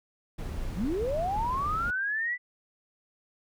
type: noise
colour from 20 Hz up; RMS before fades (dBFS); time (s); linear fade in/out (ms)
brown; -35; 0.38-1.91; 10
type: linear sweep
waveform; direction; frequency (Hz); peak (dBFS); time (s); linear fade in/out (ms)
sine; up; 143.3 to 2000; -27; 0.75-2.38; 50
effects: none